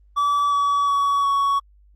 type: tone with pitch steps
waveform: triangle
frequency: 1151 / 1139.8 / 1128.6 / 1117.6 Hz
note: D6 / C#6 / C#6 / C#6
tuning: -35 / +48 / +31 / +14 cents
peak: -15 dBFS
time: 0.16-1.6 s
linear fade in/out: 20 ms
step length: 360 ms
effects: added 50 Hz sine -50 dBFS peak until 1.95 s + Opus 24 kbps